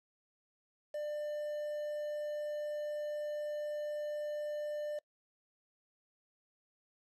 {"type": "tone with quantisation", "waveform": "triangle", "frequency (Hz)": 596, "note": "D5", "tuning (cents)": 25, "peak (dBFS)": -34, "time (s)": [0.94, 4.99], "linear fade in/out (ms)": 5, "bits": 9, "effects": ["noise-tail reverb RT60 0.1 s tail -24 dB re dry", "low-pass 7000 Hz 12 dB/octave"]}